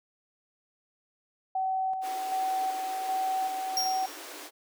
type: tone with tremolo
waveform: sine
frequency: 759 Hz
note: F#5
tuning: 44 cents sharp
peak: -26 dBFS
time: 1.55-4.06 s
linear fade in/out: 5 ms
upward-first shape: square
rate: 1.3 Hz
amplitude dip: 40%
type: high-pass noise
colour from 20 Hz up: pink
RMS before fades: -43 dBFS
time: 2.01-4.51 s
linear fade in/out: 50 ms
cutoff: 280 Hz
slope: 96 dB/octave
type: tone with exponential decay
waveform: 45% pulse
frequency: 5588 Hz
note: F8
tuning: in tune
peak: -24 dBFS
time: 3.77-4.28 s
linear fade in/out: 1 ms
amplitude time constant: 110 ms
effects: none